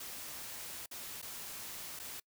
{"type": "noise with dropouts", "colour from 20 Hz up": "white", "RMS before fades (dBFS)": -45, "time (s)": [0, 2.2], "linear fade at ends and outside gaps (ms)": 5, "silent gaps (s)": [[0.861, 0.911], [1.217, 1.225], [1.992, 1.997]], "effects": ["noise-tail reverb RT60 0.1 s tail -26 dB re dry"]}